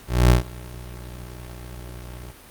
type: tone with ADSR envelope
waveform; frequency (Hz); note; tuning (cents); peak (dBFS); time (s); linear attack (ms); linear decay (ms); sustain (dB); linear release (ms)
25% pulse; 61; B1; -21; -7; 0.07-2.33; 230; 130; -24; 31
effects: pink hiss -46 dBFS RMS until 2.5 s + Opus 48 kbps